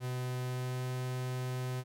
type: tone with pitch glide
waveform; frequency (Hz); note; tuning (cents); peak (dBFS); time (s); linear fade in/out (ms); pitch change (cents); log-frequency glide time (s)
45% pulse; 126.2 to 127.22; B2 to C3; +38 to -48; -34; 0-1.84; 50; +14; 0.41-0.85
effects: none